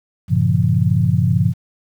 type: chord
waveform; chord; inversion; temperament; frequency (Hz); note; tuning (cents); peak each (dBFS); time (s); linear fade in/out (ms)
sine; G half-diminished seventh; none; equal with one note detuned; 98 / 116.54 / 138.59 / 171.61; G2 / Bb2 / Db3 / F3; 0 / 0 / 0 / -30; -18; 0.28-1.54; 50
effects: 8-bit